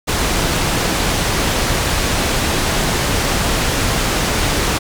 pink low-pass noise, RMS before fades -17 dBFS, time 0.07-4.79 s, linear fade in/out 20 ms, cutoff 9200 Hz, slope 12 dB/octave, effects none

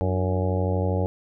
harmonic tone with a mistuned harmonic, 92.5 Hz, F#2, in tune, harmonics 1 / 2 / 3 / 4 / 5 / 6 / 7 / 8 / 9, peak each -23 / -30 / -33 / -35 / -30 / -31 / -37 / -38 / -36 dBFS, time 0.01-1.06 s, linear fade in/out 0 ms, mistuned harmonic 3, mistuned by +91 cents, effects none

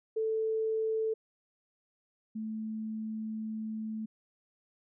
sine tone pair in turn, 441.3 / 218.7 Hz, A4 / A3, +5 / -10 cents, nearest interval octave, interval 1215 cents, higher first, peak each -28 / -34 dBFS, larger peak first, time 0.16-1.14 / 2.35-4.06 s, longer second, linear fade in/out 10 ms, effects none

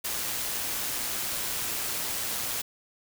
white noise with amplitude modulation, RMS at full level -30 dBFS, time 0.04-2.62 s, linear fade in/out 10 ms, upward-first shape sine, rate 120 Hz, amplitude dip 30%, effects none

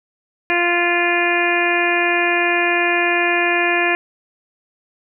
harmonic tone, 347.9 Hz, F4, 7 cents flat, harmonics 1 / 2 / 3 / 4 / 5 / 6 / 7 / 8, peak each -21 / -22 / -26 / -30 / -20 / -25 / -20 / -29 dBFS, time 0.5-3.95 s, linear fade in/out 0 ms, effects none

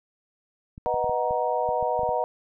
clicks, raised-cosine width 5 ms, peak -28 dBFS, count 11, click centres 0.779 / 0.864 / 0.942 / 1.043 / 1.095 / 1.309 / 1.69 / 1.827 / 1.993 / 2.033 / 2.091 s
sine chord, B major seventh, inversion none, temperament equal with one note detuned, 493.9 / 622.3 / 740 / 939.4 Hz, B4 / D#5 / F#5 / A#5, 0 / 0 / 0 / +13 cents, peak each -28 dBFS, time 0.86-2.24 s, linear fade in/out 0 ms
effects none

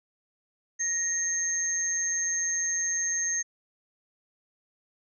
sine tone pair together, 1868 / 6387 Hz, A#6 / G8, +3 / +31 cents, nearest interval octave + major sixth, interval 2128 cents, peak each -34 / -26 dBFS, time 0.79-3.43 s, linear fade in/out 20 ms, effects none

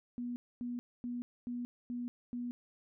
sine tone bursts, 242.8 Hz, B3, 29 cents flat, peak -36 dBFS, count 6, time 0.18-2.51 s, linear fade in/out 0 ms, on 180 ms, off 250 ms, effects none

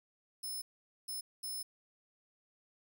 10% pulse tone bursts at uneven times, 5240 Hz, E8, 11 cents flat, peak -33 dBFS, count 3, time 0.43-0.62 / 1.08-1.21 / 1.43-1.63 s, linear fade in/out 10 ms, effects none

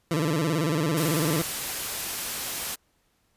20% pulse tone with vibrato, 156.8 Hz, D#3, 14 cents sharp, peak -18 dBFS, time 0.11-1.42 s, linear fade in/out 2 ms, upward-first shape square, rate 18 Hz, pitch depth 120 cents each way
white noise, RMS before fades -31 dBFS, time 0.96-2.76 s, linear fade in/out 20 ms
effects pink hiss -69 dBFS RMS until 3.36 s + resampled to 32000 Hz

